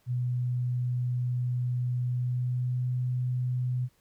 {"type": "tone with pitch glide", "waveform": "sine", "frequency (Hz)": [123.8, 125.38], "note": ["B2", "B2"], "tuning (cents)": [5, 27], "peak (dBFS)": -26, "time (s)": [0.06, 3.89], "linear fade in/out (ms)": 50, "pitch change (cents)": 22, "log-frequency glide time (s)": [2.07, 2.9], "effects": ["pink hiss -68 dBFS RMS until 4 s"]}